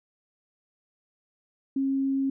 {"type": "tone", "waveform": "sine", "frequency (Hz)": 270.8, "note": "C#4", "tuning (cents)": -40, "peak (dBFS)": -23, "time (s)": [1.76, 2.3], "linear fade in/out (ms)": 5, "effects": []}